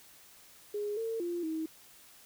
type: tone with pitch steps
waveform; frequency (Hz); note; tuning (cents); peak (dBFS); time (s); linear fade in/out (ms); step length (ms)
sine; 414.4 / 452.2 / 346.8 / 318.4; G#4 / A4 / F4 / D#4; -4 / +47 / -12 / +40; -32; 0.74-1.66; 5; 230
effects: white hiss -57 dBFS RMS until 2.25 s